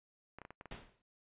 clicks, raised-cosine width 0.5 ms, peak -33 dBFS, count 7, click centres 0.386 / 0.417 / 0.451 / 0.506 / 0.611 / 0.657 / 0.724 s
pink noise with exponential decay, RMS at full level -43 dBFS, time 0.71-1.02 s, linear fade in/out 2 ms, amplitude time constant 67 ms
effects noise-tail reverb RT60 0.1 s tail -24 dB re dry + resampled to 8000 Hz

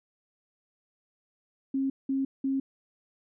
sine tone bursts, 270 Hz, C#4, 45 cents flat, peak -25 dBFS, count 3, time 1.74-2.6 s, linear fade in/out 5 ms, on 160 ms, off 190 ms, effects none

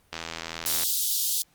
click train, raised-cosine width 0.2 ms, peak -15 dBFS, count 59, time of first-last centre 0.13-0.834 s, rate 82.4 Hz
white high-pass noise, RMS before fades -26 dBFS, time 0.66-1.42 s, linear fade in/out 0 ms, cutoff 3300 Hz, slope 48 dB/octave
effects pink hiss -63 dBFS RMS until 1.54 s + Opus 32 kbps

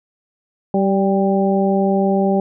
harmonic tone with a mistuned harmonic, 194.3 Hz, G3, 15 cents flat, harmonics 1 / 2 / 3 / 4, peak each -16 / -19 / -21 / -22 dBFS, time 0.74-2.4 s, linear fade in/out 2 ms, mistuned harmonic 4, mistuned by +28 cents, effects none

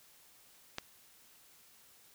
click, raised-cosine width 0.2 ms, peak -19 dBFS, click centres 0.784 s, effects white hiss -62 dBFS RMS until 2.14 s

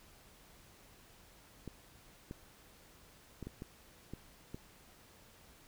clicks, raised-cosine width 3 ms, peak -30 dBFS, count 7, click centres 1.677 / 2.311 / 3.427 / 3.47 / 3.621 / 4.136 / 4.545 s, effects pink hiss -61 dBFS RMS until 5.67 s

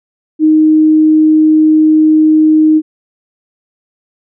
sine tone, 311.1 Hz, D#4, in tune, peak -4 dBFS, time 0.39-2.82 s, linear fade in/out 50 ms, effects none

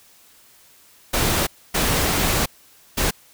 pink noise bursts at uneven times, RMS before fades -20 dBFS, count 3, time 1.13-1.47 / 1.74-2.46 / 2.97-3.11 s, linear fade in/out 10 ms, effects white hiss -52 dBFS RMS until 3.33 s

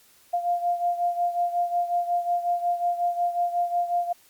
sine beating tone pair, 698.5 / 704 Hz, F5 / F5, 0 / +14 cents, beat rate 5.5 Hz, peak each -23 / -28 dBFS, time 0.33-4.13 s, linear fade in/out 10 ms, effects white hiss -57 dBFS RMS until 4.29 s + MP3 96 kbps

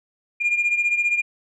sine beating tone pair, 2410 / 2425 Hz, D7 / D#7, +44 / -45 cents, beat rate 15 Hz, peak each -18 / -23 dBFS, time 0.4-1.22 s, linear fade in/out 20 ms, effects tanh soft clip ceiling -14 dBFS

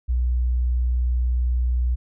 sine tone, 61.3 Hz, B1, 12 cents flat, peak -18 dBFS, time 0.08-1.96 s, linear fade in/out 20 ms, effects none

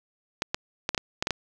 clicks, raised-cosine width 0.2 ms, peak -8 dBFS, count 8, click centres 0.421 / 0.545 / 0.891 / 0.947 / 0.978 / 1.225 / 1.271 / 1.307 s, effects none

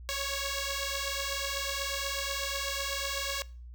5% pulse beating tone pair, 550 / 558.1 Hz, C#5 / C#5, -14 / +12 cents, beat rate 8.1 Hz, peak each -23 / -23 dBFS, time 0.09-3.42 s, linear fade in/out 0 ms, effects noise-tail reverb RT60 0.4 s tail -22 dB re dry + added 60 Hz sine -43 dBFS peak until 3.74 s

